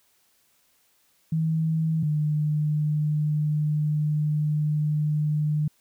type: tone pair in turn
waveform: sine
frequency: 160 / 151.02 Hz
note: D#3 / D3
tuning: +49 / +49 cents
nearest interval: minor second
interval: 100 cents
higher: first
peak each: -21 dBFS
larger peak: neither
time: 1.32-2.03 / 2.03-5.68 s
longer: second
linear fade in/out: 5 ms
effects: white hiss -65 dBFS RMS until 5.8 s